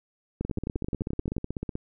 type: two click trains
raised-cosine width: 3 ms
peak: -17 / -18 dBFS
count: 12 / 22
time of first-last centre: 0.41-1.367 / 0.45-1.754 s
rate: 11.5 / 16.1 Hz
effects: none